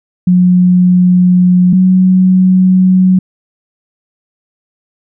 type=tone pair in turn; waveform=sine; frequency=180.4 / 185.47 Hz; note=F#3 / F#3; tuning=-44 / +4 cents; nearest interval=unison; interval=48 cents; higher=second; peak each=-4 dBFS; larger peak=neither; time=0.27-1.73 / 1.73-3.19 s; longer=neither; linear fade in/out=5 ms; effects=none